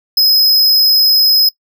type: tone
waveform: square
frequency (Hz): 5090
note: D#8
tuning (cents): +39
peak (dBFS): -7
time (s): 0.17-1.49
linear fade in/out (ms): 5
effects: noise-tail reverb RT60 0.1 s tail -24 dB re dry